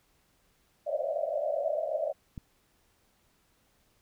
pink band-pass noise, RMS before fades -31 dBFS, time 0.86-2.13 s, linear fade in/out 20 ms, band 560 to 660 Hz, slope 96 dB/octave
click, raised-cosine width 5 ms, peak -27 dBFS, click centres 2.378 s
effects pink hiss -69 dBFS RMS until 4.01 s

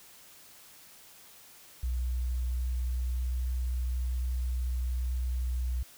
sine tone with pitch glide, 61.74 to 62.24 Hz, B1 to B1, 0 to +14 cents, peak -28 dBFS, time 1.83-5.83 s, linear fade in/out 5 ms, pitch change +14 cents, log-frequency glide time 2.16-3.62 s, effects white hiss -54 dBFS RMS until 5.97 s

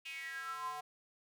square tone with high-pass filter sweep, 148.5 Hz, D3, 20 cents sharp, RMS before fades -43 dBFS, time 0.05-0.81 s, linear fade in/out 10 ms, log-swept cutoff 2700 to 820 Hz, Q 9.2, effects none

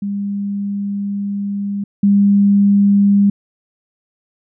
sine tone pair in turn, 201 / 201 Hz, G3 / G3, +44 / +44 cents, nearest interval unison, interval 0 cents, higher neither, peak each -18 / -8 dBFS, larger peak second, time 0.02-1.84 / 2.03-3.3 s, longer first, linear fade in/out 5 ms, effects none

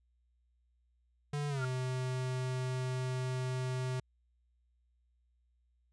square tone with pitch glide, 145.7 to 128.31 Hz, D3 to C3, -13 to -33 cents, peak -34 dBFS, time 1.33-4 s, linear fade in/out 5 ms, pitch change -220 cents, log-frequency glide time 1.49-1.63 s
sine tone with exponential growth, 1400 Hz, F6, 4 cents sharp, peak -33 dBFS, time 1.53-1.65 s, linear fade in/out 5 ms, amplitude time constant 25 ms
effects added 60 Hz sine -70 dBFS peak until 5.92 s + resampled to 22050 Hz

